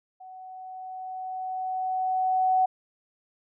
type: tone with level ramp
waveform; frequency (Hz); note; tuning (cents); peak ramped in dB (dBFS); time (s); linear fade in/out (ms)
sine; 748; F#5; +19; -42 to -18; 0.2-2.66; 10
effects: none